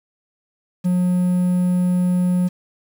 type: tone with quantisation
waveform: triangle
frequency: 180 Hz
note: F#3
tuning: 47 cents flat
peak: -13 dBFS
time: 0.84-2.49 s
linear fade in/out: 20 ms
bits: 7
effects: none